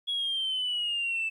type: exponential sweep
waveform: sine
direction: down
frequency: 3356 to 2631 Hz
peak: -26 dBFS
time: 0.07-1.3 s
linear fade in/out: 20 ms
effects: tanh soft clip ceiling -24 dBFS + 11-bit